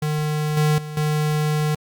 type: tone with level steps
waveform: square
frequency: 151.8 Hz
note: D#3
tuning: 42 cents flat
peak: -21 / -16 / -30 / -19 dBFS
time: 0.02-1.75 s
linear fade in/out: 5 ms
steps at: 0.57 / 0.78 / 0.97 s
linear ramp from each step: 2 ms
effects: Opus 48 kbps